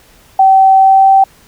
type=tone with pitch glide; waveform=sine; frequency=769 to 775.2 Hz; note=G5 to G5; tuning=-33 to -20 cents; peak=-3 dBFS; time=0.39-1.24 s; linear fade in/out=5 ms; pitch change=+13 cents; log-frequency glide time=0.78-1.09 s; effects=pink hiss -45 dBFS RMS until 1.47 s